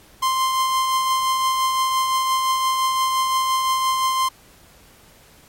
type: tone with tremolo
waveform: 45% pulse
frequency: 1046.5 Hz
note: C6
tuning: in tune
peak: -16 dBFS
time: 0.22-4.29 s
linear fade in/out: 10 ms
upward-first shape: triangle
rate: 5.8 Hz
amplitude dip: 35%
effects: pink hiss -50 dBFS RMS until 5.48 s + MP3 64 kbps